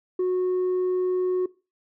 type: tone with tanh clipping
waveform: triangle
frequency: 366.4 Hz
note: F#4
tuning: 17 cents flat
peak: -21 dBFS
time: 0.19-1.46 s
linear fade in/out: 5 ms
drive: 6 dB
effects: noise-tail reverb RT60 0.3 s tail -20 dB re dry